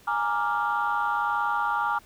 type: chord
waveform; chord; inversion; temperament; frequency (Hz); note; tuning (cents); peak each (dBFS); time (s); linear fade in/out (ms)
sine; Bb dominant seventh; third; equal; 830.6 / 932.3 / 1174.7 / 1396.9; Ab5 / Bb5 / D6 / F6; 0 / 0 / 0 / 0; -28; 0.07-1.99; 10
effects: tanh soft clip ceiling -16 dBFS + pink hiss -55 dBFS RMS until 2.05 s